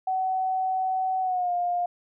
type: tone with pitch glide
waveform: sine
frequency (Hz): 753 to 706.6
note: F#5 to F5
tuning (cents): +30 to +20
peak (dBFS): -23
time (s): 0.07-1.86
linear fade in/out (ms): 5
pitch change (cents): -110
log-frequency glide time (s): 1.21-1.52
effects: none